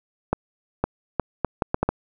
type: accelerating click train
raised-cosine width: 1 ms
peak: -6 dBFS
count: 8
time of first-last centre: 0.33-1.89 s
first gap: 510 ms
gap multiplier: 0.7
effects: none